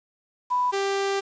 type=tone pair in turn; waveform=sine / sawtooth; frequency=991 / 394.2 Hz; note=B5 / G4; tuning=+6 / +10 cents; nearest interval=octave + major third; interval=1596 cents; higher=first; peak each=-20 / -19 dBFS; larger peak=second; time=0.5-0.72 / 0.72-1.21 s; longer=second; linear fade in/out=20 ms; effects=resampled to 16000 Hz + 8-bit